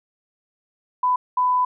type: tone bursts at uneven times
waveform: sine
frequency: 999 Hz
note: B5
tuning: 20 cents sharp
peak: -16 dBFS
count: 2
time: 1.03-1.16 / 1.37-1.65 s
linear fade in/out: 5 ms
effects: none